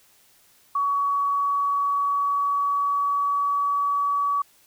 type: tone with pitch glide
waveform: sine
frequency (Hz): 1128 to 1138.5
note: C#6 to C#6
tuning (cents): +30 to +46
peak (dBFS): -20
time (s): 0.75-4.42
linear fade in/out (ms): 5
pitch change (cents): +16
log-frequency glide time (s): 1-3.74
effects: white hiss -58 dBFS RMS until 4.66 s